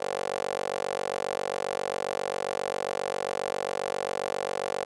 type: tone with high-pass filter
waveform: 15% pulse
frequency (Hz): 47.44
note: F#1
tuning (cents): +44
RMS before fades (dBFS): -31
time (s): 0-4.85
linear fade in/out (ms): 10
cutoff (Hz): 560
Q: 3.6
effects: resampled to 24000 Hz